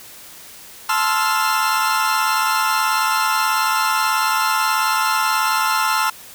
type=chord; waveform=40% pulse; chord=F major seventh; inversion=first; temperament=equal with one note detuned; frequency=875.4 / 1046.5 / 1318.5 / 1396.9 Hz; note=A5 / C6 / E6 / F6; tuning=-9 / 0 / 0 / 0 cents; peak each=-21 dBFS; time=0.89-6.1 s; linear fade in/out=5 ms; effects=white hiss -40 dBFS RMS until 6.34 s